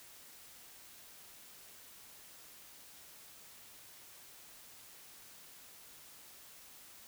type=silence; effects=white hiss -56 dBFS RMS until 7.07 s